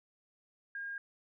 sine tone, 1619 Hz, G#6, 45 cents flat, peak -38 dBFS, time 0.75-0.98 s, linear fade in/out 2 ms, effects none

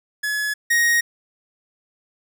45% pulse tone pair in turn, 1700 / 1874.3 Hz, G#6 / A#6, +40 / +9 cents, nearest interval major second, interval 169 cents, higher second, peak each -21 / -15 dBFS, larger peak second, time 0.23-0.54 / 0.7-1.01 s, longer neither, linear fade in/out 10 ms, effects none

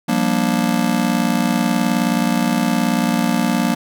square chord, G minor seventh, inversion third, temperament just, 176.4 / 196 / 235.2 / 294 Hz, F3 / G3 / Bb3 / D4, +18 / 0 / +16 / +2 cents, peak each -23 / -23 / -19 / -24 dBFS, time 0.08-3.75 s, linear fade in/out 10 ms, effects none

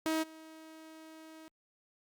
sawtooth tone with level steps, 318 Hz, D#4, 38 cents sharp, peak -26 / -46 dBFS, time 0.06-1.48 s, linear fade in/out 0 ms, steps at 0.22 s, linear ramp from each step 20 ms, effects Opus 48 kbps

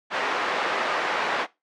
white band-pass noise, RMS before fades -26 dBFS, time 0.1-1.47 s, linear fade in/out 50 ms, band 430 to 1600 Hz, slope 12 dB/octave, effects noise-tail reverb RT60 0.2 s tail -18 dB re dry + low-pass 6000 Hz 12 dB/octave

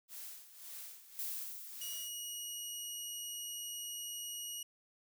blue noise with tremolo, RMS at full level -47 dBFS, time 0.08-2.11 s, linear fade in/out 50 ms, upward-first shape sine, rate 1.8 Hz, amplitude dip 75%
violet noise with exponential decay, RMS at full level -39 dBFS, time 1.19-2.94 s, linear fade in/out 0 ms, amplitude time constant 380 ms
15% pulse tone, 2898 Hz, F#7, 37 cents flat, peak -34 dBFS, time 1.81-4.63 s, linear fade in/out 5 ms
effects none

